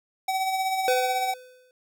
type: tone with tremolo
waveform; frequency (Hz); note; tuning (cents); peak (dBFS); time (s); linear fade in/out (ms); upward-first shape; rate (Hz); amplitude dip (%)
square; 761; F#5; +48; -23; 0.28-1.34; 5; sine; 16; 40
type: tone with exponential decay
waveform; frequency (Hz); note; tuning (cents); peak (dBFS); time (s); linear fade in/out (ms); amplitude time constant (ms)
square; 505; B4; +39; -20; 0.88-1.71; 1; 180
effects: none